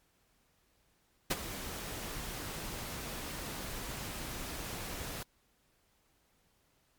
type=noise with ADSR envelope; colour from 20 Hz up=pink; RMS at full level=-28 dBFS; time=1.3-5.23 s; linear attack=12 ms; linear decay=32 ms; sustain=-13 dB; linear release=4 ms; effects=pink hiss -72 dBFS RMS until 6.98 s + MP3 96 kbps